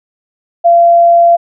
sine tone, 685 Hz, F5, 34 cents flat, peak -3 dBFS, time 0.64-1.37 s, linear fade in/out 20 ms, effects none

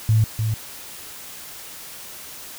sine tone with echo, 110 Hz, A2, in tune, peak -13 dBFS, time 0.09-0.24 s, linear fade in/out 0 ms, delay 300 ms, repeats 1, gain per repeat -6 dB, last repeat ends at 0.54 s, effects white hiss -38 dBFS RMS until 2.58 s

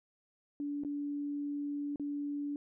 sine tone with dropouts, 288.5 Hz, D4, 31 cents flat, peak -34 dBFS, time 0.6-2.56 s, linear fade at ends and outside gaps 1 ms, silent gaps 0.836-0.848 / 1.959-1.997 s, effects none

